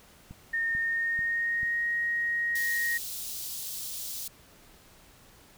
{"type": "click train", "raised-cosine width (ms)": 5, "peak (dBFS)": -31, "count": 4, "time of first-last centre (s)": [0.31, 1.632], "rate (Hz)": 2.27}
{"type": "tone with pitch glide", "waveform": "sine", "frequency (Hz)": [1831, 1878.1], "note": ["A#6", "A#6"], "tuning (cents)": [-32, 12], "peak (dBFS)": -26, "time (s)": [0.53, 2.98], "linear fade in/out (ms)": 10, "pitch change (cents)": 44, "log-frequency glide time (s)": [0.78, 1.88]}
{"type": "high-pass noise", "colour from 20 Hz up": "white", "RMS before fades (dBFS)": -37, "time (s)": [2.55, 4.28], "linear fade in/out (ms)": 5, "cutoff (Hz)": 3500, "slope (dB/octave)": 24}
{"effects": ["pink hiss -56 dBFS RMS until 5.57 s"]}